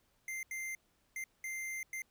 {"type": "tone bursts at uneven times", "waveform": "square", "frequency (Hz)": 2089, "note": "C7", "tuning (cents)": -3, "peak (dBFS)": -39, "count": 5, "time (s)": [[0.28, 0.43], [0.51, 0.75], [1.16, 1.24], [1.44, 1.83], [1.93, 2.02]], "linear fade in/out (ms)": 2, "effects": ["pink hiss -74 dBFS RMS until 2.1 s"]}